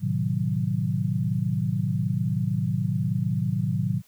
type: chord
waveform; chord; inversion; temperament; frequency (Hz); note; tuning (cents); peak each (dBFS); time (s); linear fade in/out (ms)
sine; A diminished seventh; none; equal with one note detuned; 110 / 128.94 / 155.56 / 185; A2 / C3 / Eb3 / Gb3; 0 / -25 / 0 / 0; -28; 0-4.02; 50
effects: white hiss -60 dBFS RMS until 4.07 s